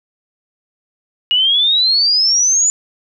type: exponential sweep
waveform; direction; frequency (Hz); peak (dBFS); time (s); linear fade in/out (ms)
sine; up; 2874 to 7040; -10; 1.31-2.7; 0
effects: none